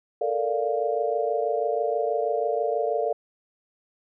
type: chord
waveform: sine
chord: Bb major seventh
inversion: third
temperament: equal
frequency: 440 / 466.2 / 587.3 / 698.5 Hz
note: A4 / Bb4 / D5 / F5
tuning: 0 / 0 / 0 / 0 cents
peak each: -28 dBFS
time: 0.21-3.13 s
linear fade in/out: 5 ms
effects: none